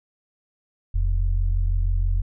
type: tone pair together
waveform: sine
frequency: 40.67 / 86.8 Hz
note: E1 / F2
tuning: -23 / -10 cents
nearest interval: octave + minor second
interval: 1313 cents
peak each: -19 / -25 dBFS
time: 0.94-2.22 s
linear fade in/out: 10 ms
effects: none